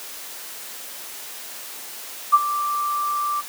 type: tone with ADSR envelope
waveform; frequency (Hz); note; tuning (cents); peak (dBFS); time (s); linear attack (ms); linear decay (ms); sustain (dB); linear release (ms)
sine; 1174.7; D6; 0; -7; 2.32-3.42; 22; 37; -14; 28
effects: white hiss -36 dBFS RMS until 3.48 s + high-pass 300 Hz 12 dB/octave